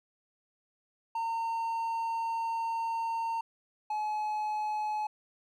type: tone pair in turn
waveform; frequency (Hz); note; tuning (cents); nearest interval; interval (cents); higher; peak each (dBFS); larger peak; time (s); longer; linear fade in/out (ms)
triangle; 913 / 850.9; A#5 / G#5; -36 / +42; minor second; 122; first; -28; neither; 1.15-3.41 / 3.9-5.07; first; 5
effects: none